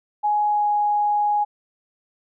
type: tone with pitch glide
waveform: sine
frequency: 836 to 830.7 Hz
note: G#5 to G#5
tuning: +11 to 0 cents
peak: -17 dBFS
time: 0.23-1.45 s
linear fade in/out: 20 ms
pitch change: -11 cents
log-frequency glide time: 0.48-0.67 s
effects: none